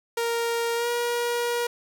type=tone with pitch glide; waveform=sawtooth; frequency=466.2 to 477.4 Hz; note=A#4 to A#4; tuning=0 to +41 cents; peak=-20 dBFS; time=0.17-1.67 s; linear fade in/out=5 ms; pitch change=+41 cents; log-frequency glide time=0.75-0.88 s; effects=none